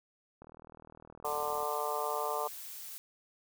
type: click train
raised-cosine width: 1 ms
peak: -37 dBFS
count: 49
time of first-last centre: 0.42-1.629 s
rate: 39.7 Hz
type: harmonic tone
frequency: 148.5 Hz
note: D3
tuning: 20 cents sharp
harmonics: 3 / 4 / 5 / 6 / 7 / 8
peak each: -39 / -39 / -39 / -39 / -39 / -39 dBFS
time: 1.24-2.48 s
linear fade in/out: 10 ms
type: noise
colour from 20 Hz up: blue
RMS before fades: -45 dBFS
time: 1.25-2.98 s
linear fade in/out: 0 ms
effects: none